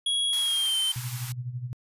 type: tone with pitch glide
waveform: square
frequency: 3322 to 3100 Hz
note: G#7 to G7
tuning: 0 to -20 cents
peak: -24 dBFS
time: 0.06-0.92 s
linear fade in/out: 5 ms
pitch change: -120 cents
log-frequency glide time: 0.4-0.77 s
type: high-pass noise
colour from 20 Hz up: white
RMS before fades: -38 dBFS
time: 0.33-1.32 s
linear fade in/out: 0 ms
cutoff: 770 Hz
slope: 96 dB/octave
type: tone with tremolo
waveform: sine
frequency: 123.47 Hz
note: B2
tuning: in tune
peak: -28 dBFS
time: 0.96-1.73 s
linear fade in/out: 0 ms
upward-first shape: sine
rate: 12 Hz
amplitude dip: 70%
effects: resampled to 32000 Hz